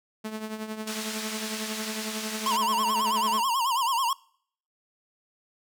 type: tone with tremolo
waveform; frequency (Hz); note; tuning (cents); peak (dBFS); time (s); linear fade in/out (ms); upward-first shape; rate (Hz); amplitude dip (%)
sawtooth; 217.3; A3; -21; -26; 0.24-3.41; 10; triangle; 11; 70
type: band-pass noise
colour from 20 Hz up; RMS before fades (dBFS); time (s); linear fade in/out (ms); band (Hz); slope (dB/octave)
white; -36; 0.87-2.57; 5; 1200 to 6800; 12
type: tone with vibrato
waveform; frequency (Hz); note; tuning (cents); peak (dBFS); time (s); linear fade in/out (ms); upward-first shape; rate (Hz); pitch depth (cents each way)
square; 1000; B5; +21; -24; 2.46-4.13; 2; sine; 9.2; 160
effects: noise-tail reverb RT60 0.6 s tail -24 dB re dry